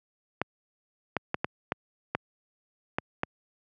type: clicks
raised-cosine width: 0.5 ms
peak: -11 dBFS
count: 8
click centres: 0.416 / 1.167 / 1.344 / 1.445 / 1.721 / 2.15 / 2.985 / 3.234 s
effects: high-pass 100 Hz 12 dB/octave